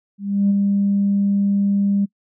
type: tone with ADSR envelope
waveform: sine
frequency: 200 Hz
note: G3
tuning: 35 cents sharp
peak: -11 dBFS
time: 0.18-2.06 s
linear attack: 320 ms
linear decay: 21 ms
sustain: -3 dB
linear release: 19 ms
effects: noise-tail reverb RT60 0.1 s tail -26 dB re dry + tanh soft clip ceiling -9 dBFS